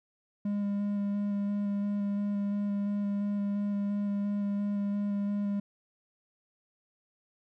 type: tone with vibrato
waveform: triangle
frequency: 203 Hz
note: G#3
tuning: 39 cents flat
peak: -26 dBFS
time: 0.45-5.6 s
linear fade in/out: 5 ms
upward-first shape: square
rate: 2.9 Hz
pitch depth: 10 cents each way
effects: none